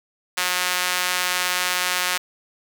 sawtooth tone with high-pass filter, 180.8 Hz, F#3, 40 cents flat, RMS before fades -23 dBFS, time 0.37-2.18 s, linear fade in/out 10 ms, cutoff 1500 Hz, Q 0.73, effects none

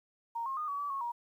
sine tone with pitch steps, 929 / 1074 / 1225 / 1134 / 1150 / 1096 / 949 Hz, A#5 / C6 / D#6 / C#6 / D6 / C#6 / A#5, -6 / +45 / -27 / +39 / -37 / -20 / +31 cents, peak -33 dBFS, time 0.35-1.12 s, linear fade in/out 10 ms, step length 110 ms, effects 11-bit

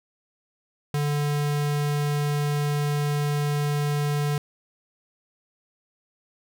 square tone, 146.3 Hz, D3, 6 cents flat, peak -23 dBFS, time 0.94-4.38 s, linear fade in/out 2 ms, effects none

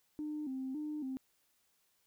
sine tone with vibrato, 281.8 Hz, C#4, 29 cents sharp, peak -36 dBFS, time 0.19-1.17 s, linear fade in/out 0 ms, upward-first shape square, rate 1.8 Hz, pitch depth 120 cents each way, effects tanh soft clip ceiling -32 dBFS + white hiss -75 dBFS RMS until 2.06 s

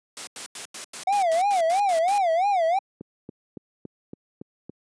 white noise bursts, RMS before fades -35 dBFS, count 11, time 0.17-2.18 s, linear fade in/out 0 ms, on 100 ms, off 91 ms
triangle tone with vibrato, 729 Hz, F#5, 26 cents flat, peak -17 dBFS, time 1.07-2.79 s, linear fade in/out 5 ms, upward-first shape sine, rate 3 Hz, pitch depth 210 cents each way
click train, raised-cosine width 3 ms, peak -21 dBFS, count 7, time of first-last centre 3.01-4.695 s, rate 3.56 Hz
effects high-pass 200 Hz 12 dB/octave + resampled to 22050 Hz

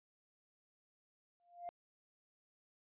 sine tone with exponential growth, 698 Hz, F5, 1 cent flat, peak -38 dBFS, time 1.4-1.69 s, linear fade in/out 0 ms, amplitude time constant 62 ms, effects tanh soft clip ceiling -38 dBFS + resampled to 8000 Hz

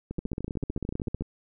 two click trains, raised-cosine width 3 ms, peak -21 / -18 dBFS, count 16 / 17, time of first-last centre 0.11-1.221 / 0.19-1.209 s, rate 13.5 / 15.7 Hz, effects none

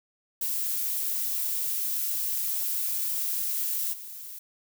violet noise with level steps, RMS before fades -29 / -41 dBFS, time 0.41-4.39 s, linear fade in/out 5 ms, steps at 3.92 s, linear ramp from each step 20 ms, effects none

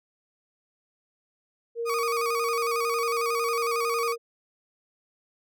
sine tone, 466.2 Hz, A#4, in tune, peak -27 dBFS, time 1.75-4.18 s, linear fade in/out 50 ms
35% pulse tone with vibrato, 1179 Hz, D6, 6 cents sharp, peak -25 dBFS, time 1.85-4.16 s, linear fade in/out 50 ms, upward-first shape square, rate 11 Hz, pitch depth 76 cents each way
effects none

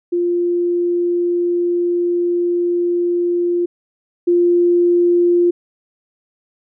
sine tone pair in turn, 349.2 / 349.2 Hz, F4 / F4, 0 / 0 cents, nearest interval unison, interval 0 cents, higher neither, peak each -14 / -10 dBFS, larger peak second, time 0.12-3.66 / 4.27-5.51 s, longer first, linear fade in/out 10 ms, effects none

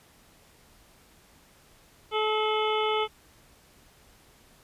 harmonic tone, 431.4 Hz, A4, 34 cents flat, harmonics 1 / 2 / 3 / 5 / 6 / 7 / 8, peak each -27 / -30 / -31 / -35 / -43 / -34 / -38 dBFS, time 2.11-3.08 s, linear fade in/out 50 ms, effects pink hiss -58 dBFS RMS until 4.63 s + resampled to 32000 Hz

